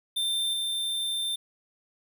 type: tone with level steps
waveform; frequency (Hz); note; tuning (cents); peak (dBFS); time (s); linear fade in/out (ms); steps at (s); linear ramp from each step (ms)
square; 3582; A7; +30; -26 / -28; 0.16-1.36; 10; 0.53; 5
effects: none